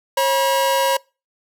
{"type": "tone pair together", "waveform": "45% pulse", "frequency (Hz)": [542.1, 964], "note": ["C#5", "B5"], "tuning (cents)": [-39, -42], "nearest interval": "minor seventh", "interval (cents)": 997, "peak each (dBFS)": -18, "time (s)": [0.17, 0.97], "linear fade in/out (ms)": 5, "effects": ["noise-tail reverb RT60 0.3 s tail -25 dB re dry"]}